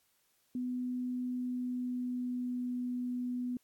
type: tone with pitch glide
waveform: sine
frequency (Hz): 249.6 to 247.4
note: B3 to B3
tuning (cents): +19 to +3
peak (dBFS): -33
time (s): 0.55-3.57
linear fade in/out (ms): 2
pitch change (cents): -16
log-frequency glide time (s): 1.3-2.75
effects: white hiss -73 dBFS RMS until 3.63 s + AAC 64 kbps